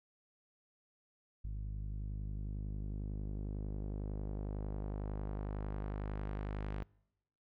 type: tone with low-pass filter sweep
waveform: sawtooth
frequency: 51 Hz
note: G#1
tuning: 31 cents flat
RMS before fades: -40 dBFS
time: 1.44-6.83 s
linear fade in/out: 0 ms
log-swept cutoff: 110 to 2400 Hz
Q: 0.81
effects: noise-tail reverb RT60 0.9 s tail -26 dB re dry